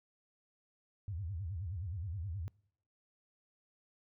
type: tone with vibrato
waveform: sine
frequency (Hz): 90.5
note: F#2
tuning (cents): -38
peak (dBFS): -37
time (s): 1.08-2.48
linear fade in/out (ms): 0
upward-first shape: sine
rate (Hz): 9.5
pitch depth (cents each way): 260
effects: noise-tail reverb RT60 0.7 s tail -26 dB re dry